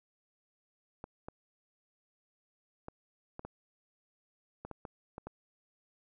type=clicks; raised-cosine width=1 ms; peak=-28 dBFS; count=10; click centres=1.041 / 1.285 / 2.884 / 3.394 / 3.45 / 4.65 / 4.713 / 4.852 / 5.181 / 5.27 s; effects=none